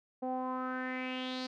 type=tone with low-pass filter sweep; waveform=sawtooth; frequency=256.1 Hz; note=C4; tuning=37 cents flat; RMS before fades=-37 dBFS; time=0.22-1.47 s; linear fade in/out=10 ms; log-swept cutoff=660 to 4700 Hz; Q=4.8; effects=none